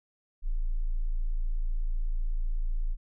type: tone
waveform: sine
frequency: 28 Hz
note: A0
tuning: 31 cents sharp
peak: -25 dBFS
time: 0.42-2.97 s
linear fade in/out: 50 ms
effects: none